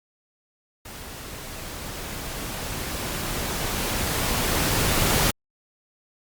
pink noise with level ramp, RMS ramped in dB -39 to -20 dBFS, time 0.85-5.31 s, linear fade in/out 5 ms, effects Opus 48 kbps

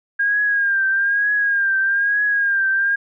sine tone with vibrato, 1617 Hz, G#6, 47 cents flat, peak -15 dBFS, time 0.19-2.96 s, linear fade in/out 10 ms, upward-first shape triangle, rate 1.1 Hz, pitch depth 66 cents each way, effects none

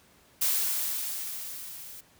blue noise with level ramp, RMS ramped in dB -25 to -45 dBFS, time 0.41-2.01 s, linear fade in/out 10 ms, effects pink hiss -60 dBFS RMS until 2.19 s + high-pass 60 Hz 12 dB/octave

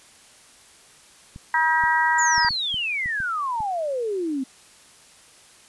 clicks, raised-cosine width 5 ms, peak -26 dBFS, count 9, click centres 1.361 / 1.838 / 2.38 / 2.448 / 2.507 / 2.743 / 3.059 / 3.203 / 3.605 s
harmonic tone, 319.1 Hz, D#4, 44 cents sharp, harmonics 3 / 4 / 5 / 6, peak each -20 / -31 / -23 / -23 dBFS, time 1.54-2.49 s, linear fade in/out 2 ms
sine exponential sweep, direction down, 7230 to 253.8 Hz, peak -23 dBFS, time 2.18-4.44 s, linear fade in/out 10 ms
effects white hiss -51 dBFS RMS until 5.68 s + resampled to 24000 Hz

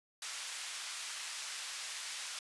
white band-pass noise, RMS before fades -43 dBFS, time 0.22-2.39 s, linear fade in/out 2 ms, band 1200 to 7300 Hz, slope 12 dB/octave, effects resampled to 24000 Hz

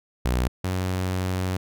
sawtooth tone pair in turn, 61.74 / 92.51 Hz, B1 / F#2, 0 / 0 cents, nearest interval perfect fifth, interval 700 cents, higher second, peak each -17 / -20 dBFS, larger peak first, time 0.25-0.48 / 0.64-1.57 s, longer second, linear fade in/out 5 ms, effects none

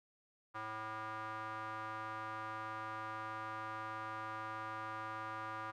square tone with band-pass filter, 109.2 Hz, A2, 13 cents flat, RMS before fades -44 dBFS, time 0.54-5.72 s, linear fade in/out 20 ms, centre 1200 Hz, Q 3.3, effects none

